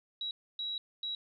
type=tone bursts at uneven times; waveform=sine; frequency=3877 Hz; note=B7; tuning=33 cents flat; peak=-34 dBFS; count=3; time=0.21-0.31 / 0.59-0.78 / 1.03-1.15 s; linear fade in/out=2 ms; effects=none